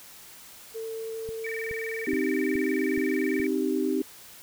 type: tone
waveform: sine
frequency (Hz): 448.4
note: A4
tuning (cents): +33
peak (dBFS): -32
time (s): 0.74-2.06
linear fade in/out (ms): 20
type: click train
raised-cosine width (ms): 5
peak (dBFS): -30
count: 6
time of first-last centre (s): 1.29-3.4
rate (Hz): 2.37
type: tone with vibrato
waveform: sine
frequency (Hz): 2037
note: C7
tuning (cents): -47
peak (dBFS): -33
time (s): 1.44-3.47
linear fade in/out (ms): 5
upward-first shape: square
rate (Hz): 20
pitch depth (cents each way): 200
type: chord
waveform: sine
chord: C minor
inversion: none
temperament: equal with one note detuned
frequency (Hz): 261.6 / 311.1 / 389.7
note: C4 / Eb4 / G4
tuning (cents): 0 / 0 / -10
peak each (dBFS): -28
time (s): 2.07-4.02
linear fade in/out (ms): 5
effects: white hiss -48 dBFS RMS until 4.42 s